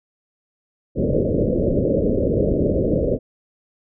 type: low-pass noise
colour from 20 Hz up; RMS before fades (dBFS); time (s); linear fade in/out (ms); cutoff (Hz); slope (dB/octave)
white; -19; 0.95-3.19; 50; 590; 96
effects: none